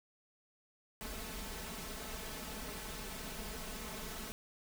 pink noise with comb filter, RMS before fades -44 dBFS, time 1.01-4.32 s, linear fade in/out 0 ms, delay 4.6 ms, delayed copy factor +0.8, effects none

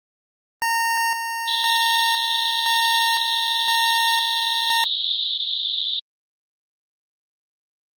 25% pulse tone with tremolo, 919 Hz, A#5, 25 cents flat, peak -15 dBFS, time 0.62-4.84 s, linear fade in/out 0 ms, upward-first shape square, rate 0.98 Hz, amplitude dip 50%
white band-pass noise, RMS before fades -24 dBFS, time 1.47-6 s, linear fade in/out 10 ms, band 3400 to 3900 Hz, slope 96 dB/octave
effects Opus 24 kbps

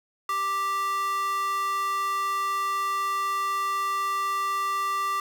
square tone with high-pass filter, 392 Hz, G4, in tune, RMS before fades -27 dBFS, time 0.29-5.2 s, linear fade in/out 2 ms, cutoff 1200 Hz, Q 3.9, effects none

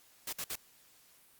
white noise bursts, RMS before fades -38 dBFS, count 3, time 0.27-0.556 s, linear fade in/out 5 ms, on 58 ms, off 56 ms, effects white hiss -63 dBFS RMS until 1.39 s + Opus 48 kbps

